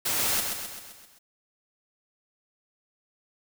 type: noise with echo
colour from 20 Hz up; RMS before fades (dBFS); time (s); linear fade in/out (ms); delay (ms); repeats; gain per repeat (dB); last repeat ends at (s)
white; -27; 0.05-0.41; 10; 130; 6; -5; 1.19
effects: none